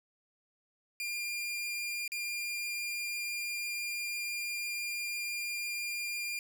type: tone with dropouts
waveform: sawtooth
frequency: 2402 Hz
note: D7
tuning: 38 cents sharp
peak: -31 dBFS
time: 1-6.39 s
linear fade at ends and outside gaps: 1 ms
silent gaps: 2.078-2.119 s
effects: none